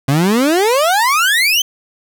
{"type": "exponential sweep", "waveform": "30% pulse", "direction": "up", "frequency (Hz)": [130.81, 3166], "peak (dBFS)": -8, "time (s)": [0.08, 1.62], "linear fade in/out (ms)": 5, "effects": []}